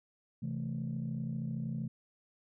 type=chord; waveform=sine; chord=A minor; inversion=first; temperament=just; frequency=132 / 165 / 220 Hz; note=C3 / E3 / A3; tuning=+16 / +2 / 0 cents; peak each=-37 / -38 / -38 dBFS; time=0.42-1.88 s; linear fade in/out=10 ms; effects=tanh soft clip ceiling -28 dBFS